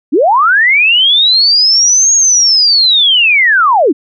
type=linear two-way sweep; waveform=sine; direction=up then down; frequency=240 to 6645 to 240 Hz; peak=-5 dBFS; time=0.12-3.93 s; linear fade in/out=20 ms; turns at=2.14 s; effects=none